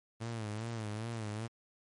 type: tone with vibrato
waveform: sawtooth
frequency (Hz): 110.7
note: A2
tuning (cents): +11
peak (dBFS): -33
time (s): 0.2-1.48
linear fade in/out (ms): 20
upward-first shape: sine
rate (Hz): 2.5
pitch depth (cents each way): 96
effects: MP3 48 kbps